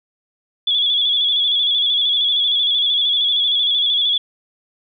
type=tone with vibrato; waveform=sine; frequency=3400 Hz; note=G#7; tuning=40 cents sharp; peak=-14 dBFS; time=0.67-4.18 s; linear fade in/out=5 ms; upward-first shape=square; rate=13 Hz; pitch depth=38 cents each way; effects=none